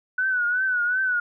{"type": "tone with vibrato", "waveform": "sine", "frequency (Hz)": 1485, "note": "F#6", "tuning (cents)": 6, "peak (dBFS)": -20, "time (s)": [0.18, 1.2], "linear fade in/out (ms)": 5, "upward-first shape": "triangle", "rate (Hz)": 2.7, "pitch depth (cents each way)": 86, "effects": []}